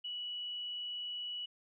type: tone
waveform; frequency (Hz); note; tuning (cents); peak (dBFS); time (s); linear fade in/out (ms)
sine; 2941; F#7; -11; -38; 0.04-1.46; 10
effects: none